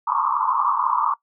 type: band-pass noise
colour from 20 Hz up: white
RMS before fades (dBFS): -21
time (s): 0.07-1.14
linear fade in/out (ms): 5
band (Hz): 910 to 1200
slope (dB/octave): 96
effects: noise-tail reverb RT60 0.1 s tail -19 dB re dry